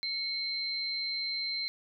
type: tone pair together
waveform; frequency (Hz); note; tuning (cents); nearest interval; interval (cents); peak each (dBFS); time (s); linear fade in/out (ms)
sine; 2185 / 4125; C#7 / C8; -26 / -25; major seventh; 1101; -38 / -32; 0.03-1.68; 0
effects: none